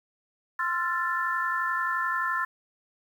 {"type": "chord", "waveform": "sine", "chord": "F major seventh", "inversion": "second", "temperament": "equal with one note detuned", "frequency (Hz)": [1046.5, 1345.4, 1396.9, 1760], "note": ["C6", "E6", "F6", "A6"], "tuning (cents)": [0, 35, 0, 0], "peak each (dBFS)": [-30, -31, -35, -29], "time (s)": [0.59, 2.45], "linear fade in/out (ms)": 5, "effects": ["9-bit"]}